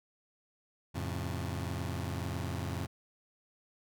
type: chord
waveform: sawtooth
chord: F augmented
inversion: none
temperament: just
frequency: 87.31 / 109.13 / 136.42 Hz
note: F2 / A2 / C#3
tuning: 0 / -14 / -27 cents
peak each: -33 / -36 / -36 dBFS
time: 0.94-2.87 s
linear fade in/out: 20 ms
effects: none